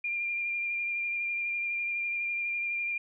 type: tone with vibrato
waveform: sine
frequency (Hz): 2395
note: D7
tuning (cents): +33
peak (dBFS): -29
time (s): 0.04-2.98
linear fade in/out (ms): 5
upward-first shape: sine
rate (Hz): 12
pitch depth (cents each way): 17
effects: none